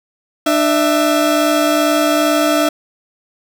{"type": "tone pair together", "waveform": "30% pulse", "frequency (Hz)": [299.3, 661], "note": ["D4", "E5"], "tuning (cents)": [33, 5], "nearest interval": "octave + major second", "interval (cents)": 1372, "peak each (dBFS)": -12, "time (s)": [0.46, 2.69], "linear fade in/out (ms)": 5, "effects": []}